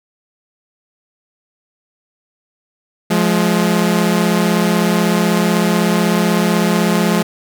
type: tone pair together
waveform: sawtooth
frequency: 175.24 / 211.3 Hz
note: F3 / G#3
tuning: +6 / +30 cents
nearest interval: minor third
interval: 324 cents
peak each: -11 dBFS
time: 3.1-7.23 s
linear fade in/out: 10 ms
effects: none